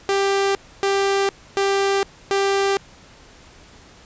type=tone bursts; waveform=sawtooth; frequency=394.3 Hz; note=G4; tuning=10 cents sharp; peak=-13 dBFS; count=4; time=0.09-2.77 s; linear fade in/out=0 ms; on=460 ms; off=280 ms; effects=pink hiss -47 dBFS RMS until 4.05 s + resampled to 16000 Hz